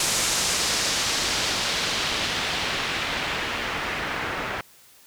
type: noise with low-pass filter sweep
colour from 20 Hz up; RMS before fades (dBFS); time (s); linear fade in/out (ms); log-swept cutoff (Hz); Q
white; -26; 0-4.61; 2; 8000 to 1700; 1.1
effects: white hiss -53 dBFS RMS until 5.06 s